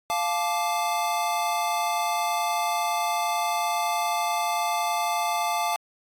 square chord, D minor, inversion first, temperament equal with one note detuned, 698.5 / 868.9 / 1174.7 Hz, F5 / A5 / D6, 0 / -22 / 0 cents, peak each -28 / -28 / -31 dBFS, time 0.1-5.76 s, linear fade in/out 0 ms, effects AAC 64 kbps

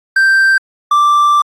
triangle tone pair in turn, 1568 / 1174.7 Hz, G6 / D6, 0 / 0 cents, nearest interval perfect fourth, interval 500 cents, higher first, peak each -5 dBFS, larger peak neither, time 0.16-0.58 / 0.91-1.42 s, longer second, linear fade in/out 5 ms, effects AAC 64 kbps

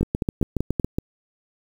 two click trains, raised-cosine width 3 ms, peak -9 / -9 dBFS, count 5 / 8, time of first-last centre 0.03-0.798 / 0.01-0.985 s, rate 5.21 / 7.18 Hz, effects 7-bit

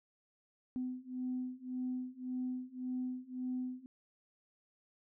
sine beating tone pair, 252.5 / 254.3 Hz, B3 / C4, +39 / -49 cents, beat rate 1.8 Hz, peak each -40 / -39 dBFS, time 0.76-3.86 s, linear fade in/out 0 ms, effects tanh soft clip ceiling -29 dBFS

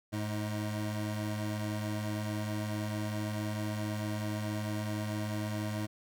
25% pulse tone pair together, 106.4 / 314.6 Hz, G#2 / D#4, +42 / +19 cents, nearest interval octave + perfect fifth, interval 1877 cents, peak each -30 / -37 dBFS, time 0.12-5.87 s, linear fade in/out 20 ms, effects none

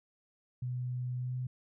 sine tone with pitch glide, 124.9 to 126.72 Hz, B2 to B2, +20 to +45 cents, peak -33 dBFS, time 0.62-1.47 s, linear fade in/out 5 ms, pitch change +25 cents, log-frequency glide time 1.17-1.36 s, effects none

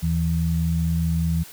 sine tone pair together, 79.83 / 164.81 Hz, D#2 / E3, +45 / 0 cents, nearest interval octave + minor second, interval 1255 cents, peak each -23 / -21 dBFS, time 0.02-1.44 s, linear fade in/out 20 ms, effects white hiss -43 dBFS RMS until 1.52 s

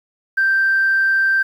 sine tone, 1568 Hz, G6, in tune, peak -12 dBFS, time 0.37-1.43 s, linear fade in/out 10 ms, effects tanh soft clip ceiling -8 dBFS + 8-bit

